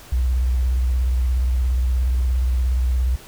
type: tone with vibrato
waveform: sine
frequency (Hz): 62.7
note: B1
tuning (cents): +27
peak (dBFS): -16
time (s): 0.12-3.16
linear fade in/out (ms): 5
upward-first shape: triangle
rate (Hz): 17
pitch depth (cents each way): 120
effects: pink hiss -43 dBFS RMS until 3.27 s